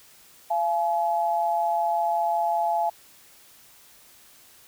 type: tone pair together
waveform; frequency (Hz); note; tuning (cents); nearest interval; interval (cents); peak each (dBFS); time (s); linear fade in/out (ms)
sine; 684.7 / 850; F5 / G#5; -34 / +40; major third; 374; -24; 0.5-2.9; 10
effects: white hiss -53 dBFS RMS until 4.67 s